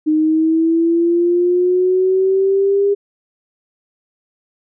sine linear sweep, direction up, 306.8 to 404.3 Hz, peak -11 dBFS, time 0.06-2.95 s, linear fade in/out 20 ms, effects none

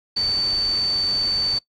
sine tone in noise, 4548 Hz, C#8, 44 cents sharp, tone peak -19 dBFS, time 0.16-1.59 s, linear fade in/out 10 ms, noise pink, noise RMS -35 dBFS, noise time 0.16-1.59 s, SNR +13 dB, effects noise-tail reverb RT60 0.1 s tail -20 dB re dry + low-pass 7000 Hz 12 dB/octave

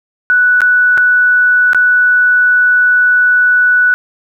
sine tone with dropouts, 1480 Hz, F#6, in tune, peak -6 dBFS, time 0.3-3.94 s, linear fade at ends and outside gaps 0 ms, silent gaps 0.606-0.617 / 0.975-0.979 / 1.732-1.747 s, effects 8-bit

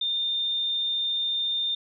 sine tone, 3617 Hz, A7, 47 cents sharp, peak -24 dBFS, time 0.01-1.75 s, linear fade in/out 5 ms, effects none

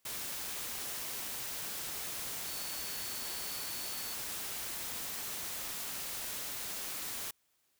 sine tone in noise, 4450 Hz, C#8, 6 cents sharp, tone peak -47 dBFS, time 2.47-4.14 s, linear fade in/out 5 ms, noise white, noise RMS -40 dBFS, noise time 0.05-7.31 s, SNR -10 dB, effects white hiss -75 dBFS RMS until 7.79 s

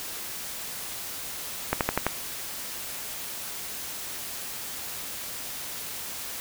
slowing click train, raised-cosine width 0.5 ms, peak -7 dBFS, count 5, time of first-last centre 1.73-2.066 s, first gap 78 ms, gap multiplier 1.05, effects white hiss -36 dBFS RMS until 6.4 s

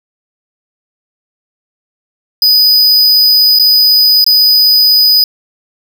square tone with dropouts, 4978 Hz, D#8, in tune, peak -5 dBFS, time 2.42-5.24 s, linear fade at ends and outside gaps 2 ms, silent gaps 3.589-3.596 / 4.243-4.264 s, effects none

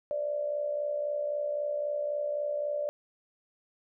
sine tone with amplitude modulation, 587.3 Hz, D5, in tune, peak -26 dBFS, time 0.11-2.89 s, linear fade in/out 0 ms, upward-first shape sine, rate 63.8 Hz, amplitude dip 60%, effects none

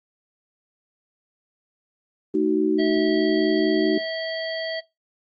sine chord, D# diminished, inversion second, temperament equal with one note detuned, 220 / 311.1 / 375.8 Hz, A3 / D#4 / F#4, 0 / 0 / +27 cents, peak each -27 / -21 / -21 dBFS, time 2.34-3.98 s, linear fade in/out 5 ms
harmonic tone, 649 Hz, E5, 27 cents flat, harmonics 1 / 3 / 5 / 7, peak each -28 / -33 / -35 / -36 dBFS, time 2.78-4.81 s, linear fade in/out 20 ms
effects noise-tail reverb RT60 0.2 s tail -19 dB re dry + Opus 24 kbps

